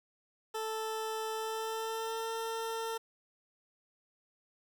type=tone with pitch glide; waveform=20% pulse; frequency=440 to 452.1 Hz; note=A4 to A4; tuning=0 to +47 cents; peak=-30 dBFS; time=0.54-2.98 s; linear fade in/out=10 ms; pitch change=+47 cents; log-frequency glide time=1.34-2.31 s; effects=10-bit